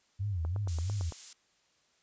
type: tone with vibrato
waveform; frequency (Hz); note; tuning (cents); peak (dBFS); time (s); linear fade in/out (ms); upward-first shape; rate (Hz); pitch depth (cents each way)
sine; 91.1; F#2; -26; -30; 0.19-1.11; 20; sine; 3; 230
type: click train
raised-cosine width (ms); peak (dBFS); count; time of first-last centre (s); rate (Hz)
1; -29; 7; 0.45-1.123; 8.92
type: noise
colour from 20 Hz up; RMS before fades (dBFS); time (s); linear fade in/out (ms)
violet; -38; 0.68-1.33; 2
effects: white hiss -70 dBFS RMS until 2.02 s + resampled to 16000 Hz